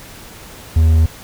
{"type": "tone", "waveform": "triangle", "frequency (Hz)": 80.2, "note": "E2", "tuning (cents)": -47, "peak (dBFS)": -6, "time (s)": [0.76, 1.06], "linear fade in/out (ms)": 5, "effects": ["pink hiss -37 dBFS RMS until 1.23 s"]}